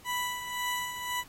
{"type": "tone with tremolo", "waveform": "20% pulse", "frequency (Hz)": 987.8, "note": "B5", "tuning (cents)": 0, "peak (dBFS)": -24, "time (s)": [0.04, 1.24], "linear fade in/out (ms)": 50, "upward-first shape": "sine", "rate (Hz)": 1.9, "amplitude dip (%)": 60, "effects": ["pink hiss -55 dBFS RMS until 1.28 s", "AAC 48 kbps"]}